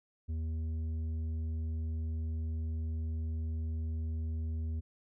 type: tone with tanh clipping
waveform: sine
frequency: 80 Hz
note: D#2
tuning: 49 cents sharp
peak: -34 dBFS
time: 0.28-4.81 s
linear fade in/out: 20 ms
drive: 7 dB
effects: none